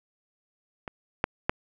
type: clicks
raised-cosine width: 0.5 ms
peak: -20 / -7 / -7 dBFS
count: 3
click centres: 0.878 / 1.241 / 1.495 s
effects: none